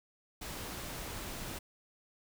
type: noise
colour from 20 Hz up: pink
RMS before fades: -42 dBFS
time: 0.41-1.59 s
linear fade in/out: 10 ms
effects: none